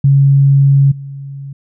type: tone with level steps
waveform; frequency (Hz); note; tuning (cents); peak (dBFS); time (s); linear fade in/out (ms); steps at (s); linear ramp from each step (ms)
sine; 138.59; C#3; 0; -5 / -24; 0.04-1.53; 5; 0.91; 10
effects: none